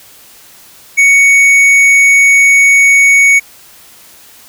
triangle tone with tanh clipping, 2229 Hz, C#7, 9 cents sharp, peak -5 dBFS, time 0.97-3.4 s, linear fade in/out 20 ms, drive 13 dB, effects white hiss -39 dBFS RMS until 4.48 s

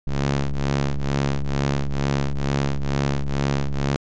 sawtooth ring-modulated tone, 69.3 Hz, C#2, in tune, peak -13 dBFS, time 0.07-3.96 s, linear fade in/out 0 ms, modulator 70.4 Hz, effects resampled to 16000 Hz

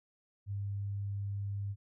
sine tone, 100.3 Hz, G2, 40 cents sharp, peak -34 dBFS, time 0.46-1.76 s, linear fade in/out 50 ms, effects none

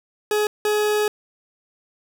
40% pulse tone bursts at uneven times, 421.2 Hz, G#4, 24 cents sharp, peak -17 dBFS, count 2, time 0.31-0.47 / 0.65-1.08 s, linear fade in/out 2 ms, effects none

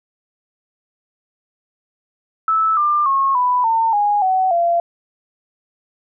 sine tone with pitch steps, 1309 / 1193.4 / 1088.1 / 992 / 904.5 / 824.6 / 751.8 / 685.5 Hz, E6 / D6 / C#6 / B5 / A5 / G#5 / F#5 / F5, -13 / +27 / -33 / +7 / +48 / -13 / +27 / -32 cents, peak -13 dBFS, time 2.48-4.8 s, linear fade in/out 2 ms, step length 290 ms, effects none

